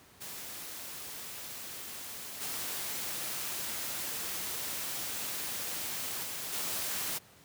white noise with level steps, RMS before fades -43 / -37 / -39 / -35 dBFS, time 0.2-7.19 s, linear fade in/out 20 ms, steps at 2.4 / 6.23 / 6.52 s, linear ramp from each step 20 ms, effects pink hiss -58 dBFS RMS until 7.44 s + high-pass 80 Hz 12 dB/octave

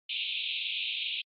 white band-pass noise, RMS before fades -34 dBFS, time 0.09-1.22 s, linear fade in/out 10 ms, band 2400 to 3800 Hz, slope 96 dB/octave, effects AAC 64 kbps

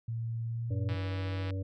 sine tone with pitch glide, 114.7 to 116.5 Hz, A#2 to A#2, -28 to -1 cents, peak -32 dBFS, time 0.08-0.95 s, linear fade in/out 5 ms, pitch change +27 cents, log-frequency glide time 0.44-0.65 s
harmonic tone, 95.5 Hz, G2, 45 cents flat, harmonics 1 / 3 / 5 / 6, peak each -32 / -42 / -46 / -48 dBFS, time 0.7-1.63 s, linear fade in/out 10 ms
click train, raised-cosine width 0.3 ms, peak -28 dBFS, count 102, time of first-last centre 0.89-1.506 s, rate 164 Hz
effects none

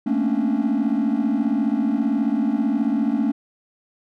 triangle tone cluster, 217.4 / 232.3 / 270.3 / 288.8 Hz, A3 / A#3 / C#4 / D4, -21 / -6 / -44 / -29 cents, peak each -21 dBFS, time 0.06-3.32 s, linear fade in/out 10 ms, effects tanh soft clip ceiling -11 dBFS

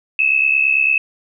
sine tone pair together, 2562 / 2631 Hz, E7 / E7, -50 / -4 cents, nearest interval unison, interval 46 cents, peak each -15 dBFS, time 0.19-0.98 s, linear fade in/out 2 ms, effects none

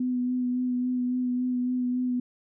sine tone with vibrato, 249.7 Hz, B3, 19 cents sharp, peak -24 dBFS, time 0-2.2 s, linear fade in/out 5 ms, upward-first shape sine, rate 3.6 Hz, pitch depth 18 cents each way, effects none

